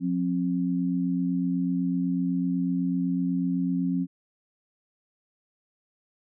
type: tone pair together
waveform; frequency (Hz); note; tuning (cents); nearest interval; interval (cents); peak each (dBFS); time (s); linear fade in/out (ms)
sine; 178.6 / 266.6; F3 / C4; +39 / +33; perfect fifth; 694; -26; 0-4.07; 50
effects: none